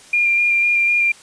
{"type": "tone with vibrato", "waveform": "sine", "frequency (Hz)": 2400, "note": "D7", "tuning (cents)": 37, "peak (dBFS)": -13, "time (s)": [0.13, 1.12], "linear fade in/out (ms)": 5, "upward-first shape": "square", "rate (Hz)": 4, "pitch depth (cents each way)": 12, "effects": ["white hiss -44 dBFS RMS until 1.22 s", "resampled to 22050 Hz"]}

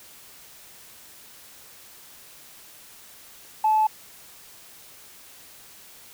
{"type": "tone", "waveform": "sine", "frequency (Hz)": 866, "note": "A5", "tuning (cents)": -28, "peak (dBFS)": -16, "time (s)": [3.64, 3.87], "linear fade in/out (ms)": 5, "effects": ["tanh soft clip ceiling -12 dBFS", "white hiss -48 dBFS RMS until 6.13 s"]}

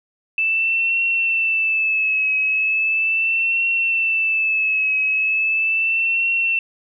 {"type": "tone with vibrato", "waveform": "sine", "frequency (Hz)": 2637, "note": "E7", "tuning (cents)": 0, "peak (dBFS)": -16, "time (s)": [0.38, 6.59], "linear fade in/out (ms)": 2, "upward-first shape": "triangle", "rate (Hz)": 0.38, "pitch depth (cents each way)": 58, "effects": []}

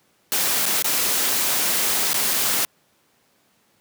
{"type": "noise with dropouts", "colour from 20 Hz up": "white", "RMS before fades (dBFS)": -21, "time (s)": [0.32, 2.65], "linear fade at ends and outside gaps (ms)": 0, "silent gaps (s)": [[0.656, 0.662], [0.823, 0.844], [2.132, 2.143], [2.335, 2.338]], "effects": ["pink hiss -62 dBFS RMS until 3.8 s", "high-pass 150 Hz 12 dB/octave"]}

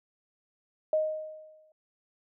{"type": "tone with exponential decay", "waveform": "sine", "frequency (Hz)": 622.3, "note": "D#5", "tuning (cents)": 0, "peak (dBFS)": -21, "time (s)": [0.93, 1.72], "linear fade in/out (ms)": 2, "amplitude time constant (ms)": 170, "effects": []}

